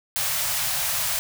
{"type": "band-stop noise", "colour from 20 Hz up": "white", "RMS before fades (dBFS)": -25, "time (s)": [0.16, 1.19], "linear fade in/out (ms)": 0, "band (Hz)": [170, 550], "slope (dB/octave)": 96, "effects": []}